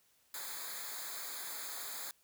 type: noise with comb filter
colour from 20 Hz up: white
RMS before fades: -43 dBFS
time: 0.34-2.11 s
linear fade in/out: 2 ms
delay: 0.35 ms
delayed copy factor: -1
effects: white hiss -71 dBFS RMS until 2.23 s